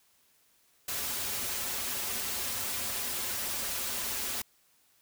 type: noise with comb filter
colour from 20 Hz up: white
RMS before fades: -34 dBFS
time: 0.88-4.42 s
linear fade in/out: 5 ms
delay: 6.4 ms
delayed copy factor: -0.65
effects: white hiss -67 dBFS RMS until 5.01 s